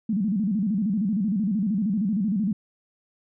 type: tone with vibrato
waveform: sine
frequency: 203.7 Hz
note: G#3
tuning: 33 cents flat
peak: -21 dBFS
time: 0.09-2.53 s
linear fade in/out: 5 ms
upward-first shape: square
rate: 13 Hz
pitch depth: 150 cents each way
effects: none